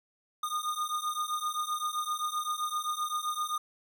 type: beating tone pair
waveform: square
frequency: 1219 / 1226.7 Hz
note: D#6 / D#6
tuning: -36 / -25 cents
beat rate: 7.7 Hz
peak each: -35 / -34 dBFS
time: 0.43-3.58 s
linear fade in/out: 5 ms
effects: none